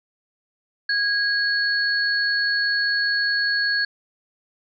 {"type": "tone pair together", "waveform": "sine", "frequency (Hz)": [1644, 4389], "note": ["G#6", "C#8"], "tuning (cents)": [-18, -18], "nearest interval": "octave + perfect fourth", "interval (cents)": 1700, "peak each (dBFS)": [-20, -24], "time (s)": [0.89, 3.85], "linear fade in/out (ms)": 5, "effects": []}